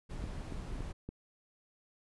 brown noise, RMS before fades -41 dBFS, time 0.09-0.93 s, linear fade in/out 20 ms
click train, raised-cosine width 3 ms, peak -28 dBFS, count 4, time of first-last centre 0.24-1.09 s, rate 3.53 Hz
effects resampled to 24000 Hz

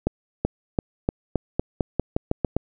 accelerating click train, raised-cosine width 2 ms, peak -7 dBFS, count 12, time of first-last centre 0.07-2.566 s, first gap 380 ms, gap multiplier 0.89, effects none

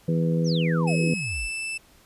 harmonic tone, 82.41 Hz, E2, in tune, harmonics 2 / 3 / 4 / 5 / 6, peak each -21 / -32 / -34 / -35 / -29 dBFS, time 0.08-1.14 s, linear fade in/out 5 ms
sine exponential sweep, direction down, 6600 to 38.22 Hz, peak -30 dBFS, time 0.44-1.5 s, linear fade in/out 50 ms
40% pulse tone with pitch glide, 2575 to 2643 Hz, E7 to E7, -41 to +4 cents, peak -28 dBFS, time 0.87-1.78 s, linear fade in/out 10 ms, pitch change +45 cents, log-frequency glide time 1.17-1.36 s
effects pink hiss -56 dBFS RMS until 2.05 s + resampled to 32000 Hz

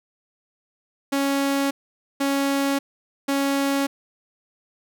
sawtooth tone bursts, 277.2 Hz, C#4, in tune, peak -16 dBFS, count 3, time 1.12-3.87 s, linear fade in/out 10 ms, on 590 ms, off 490 ms, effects none

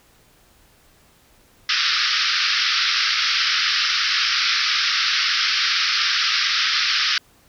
white band-pass noise, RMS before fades -20 dBFS, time 1.69-7.18 s, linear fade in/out 2 ms, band 1200 to 5500 Hz, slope 96 dB/octave, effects pink hiss -55 dBFS RMS until 7.48 s

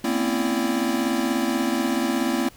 square tone cluster, 229.1 / 253.4 / 269.9 / 333 / 580 Hz, A#3 / B3 / C#4 / E4 / D5, -30 / +45 / -46 / +18 / -22 cents, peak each -28 / -27 / -29 / -27 / -35 dBFS, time 0.04-2.49 s, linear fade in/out 5 ms, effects pink hiss -50 dBFS RMS until 2.56 s

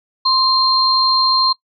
sine tone pair together, 1046.5 / 4183 Hz, C6 / C8, 0 / -1 cents, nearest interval 2 octaves, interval 2399 cents, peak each -16 / -13 dBFS, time 0.25-1.53 s, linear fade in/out 10 ms, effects noise-tail reverb RT60 0.1 s tail -20 dB re dry

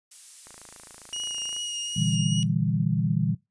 violet noise, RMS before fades -40 dBFS, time 0.11-2.16 s, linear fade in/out 5 ms
click train, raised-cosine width 0.5 ms, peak -32 dBFS, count 31, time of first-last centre 0.47-1.565 s, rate 27.4 Hz
25% pulse tone with vibrato, 2876 Hz, F#7, 50 cents flat, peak -26 dBFS, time 1.13-2.43 s, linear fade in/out 0 ms, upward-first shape triangle, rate 2.6 Hz, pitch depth 20 cents each way
sine chord, E half-diminished seventh, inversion second, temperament just, 118.67 / 148.33 / 164.81 / 197.78 Hz, Bb2 / D3 / E3 / G3, +31 / +18 / 0 / +16 cents, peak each -28 / -27 / -26 / -29 dBFS, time 1.96-3.35 s, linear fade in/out 10 ms
effects noise-tail reverb RT60 0.2 s tail -21 dB re dry + resampled to 22050 Hz

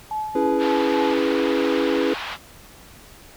sine tone with tremolo, 860 Hz, A5, 40 cents flat, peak -22 dBFS, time 0.11-1.14 s, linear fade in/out 2 ms, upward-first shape triangle, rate 3.6 Hz, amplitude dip 60%
triangle chord, C# minor seventh, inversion none, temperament equal, 277.2 / 329.6 / 415.3 / 493.9 Hz, C#4 / E4 / G#4 / B4, 0 / 0 / 0 / 0 cents, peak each -22 / -22 / -22 / -22 dBFS, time 0.35-2.14 s, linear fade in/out 5 ms
pink band-pass noise, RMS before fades -31 dBFS, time 0.58-2.38 s, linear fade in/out 50 ms, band 740 to 3900 Hz, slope 24 dB/octave
effects pink hiss -46 dBFS RMS until 3.36 s

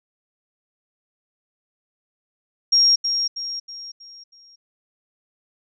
sine tone with echo, 5580 Hz, F8, 2 cents flat, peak -12 dBFS, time 2.72-2.96 s, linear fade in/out 10 ms, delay 320 ms, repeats 5, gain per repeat -7 dB, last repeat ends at 4.56 s, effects none

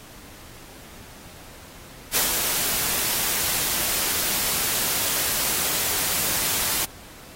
white noise with ADSR envelope, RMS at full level -20 dBFS, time 2.12-6.85 s, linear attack 38 ms, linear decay 130 ms, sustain -4 dB, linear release 3 ms, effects pink hiss -45 dBFS RMS until 7.35 s + AAC 48 kbps

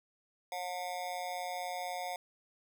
square tone with amplitude modulation, 720 Hz, F#5, 47 cents flat, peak -33 dBFS, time 0.52-2.16 s, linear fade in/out 2 ms, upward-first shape sine, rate 176 Hz, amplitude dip 95%, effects none

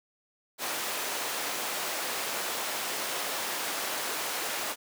pink high-pass noise, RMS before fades -33 dBFS, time 0.58-4.76 s, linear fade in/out 50 ms, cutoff 520 Hz, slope 12 dB/octave, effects none

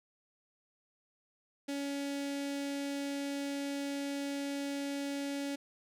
sawtooth tone with notch filter, 281.1 Hz, C#4, 24 cents sharp, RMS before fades -37 dBFS, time 1.68-5.56 s, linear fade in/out 10 ms, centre 1100 Hz, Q 1.2, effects low-pass 11000 Hz 12 dB/octave

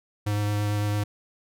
square tone with vibrato, 103.83 Hz, G#2, in tune, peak -24 dBFS, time 0.26-1.04 s, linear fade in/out 10 ms, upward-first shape triangle, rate 8.9 Hz, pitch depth 13 cents each way, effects none

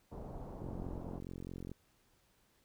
pink low-pass noise, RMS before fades -46 dBFS, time 0.11-1.2 s, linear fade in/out 20 ms, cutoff 860 Hz, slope 24 dB/octave
click train, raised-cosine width 3 ms, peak -32 dBFS, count 50, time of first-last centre 0.62-1.716 s, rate 44.7 Hz
effects pink hiss -72 dBFS RMS until 2.64 s

